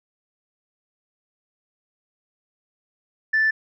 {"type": "tone", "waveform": "sine", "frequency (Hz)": 1760, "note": "A6", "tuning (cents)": 0, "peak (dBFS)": -15, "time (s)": [3.33, 3.51], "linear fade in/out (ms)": 10, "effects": ["tanh soft clip ceiling -13 dBFS"]}